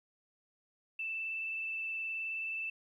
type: tone with vibrato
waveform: sine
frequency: 2649 Hz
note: E7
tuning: 8 cents sharp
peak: -35 dBFS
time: 0.99-2.7 s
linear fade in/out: 5 ms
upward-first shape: triangle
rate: 19 Hz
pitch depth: 17 cents each way
effects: 12-bit